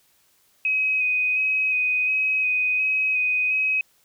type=tone with vibrato; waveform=sine; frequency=2520 Hz; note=D#7; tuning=21 cents sharp; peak=-19 dBFS; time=0.65-3.81 s; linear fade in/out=2 ms; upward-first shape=square; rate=1.4 Hz; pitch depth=14 cents each way; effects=white hiss -62 dBFS RMS until 4.04 s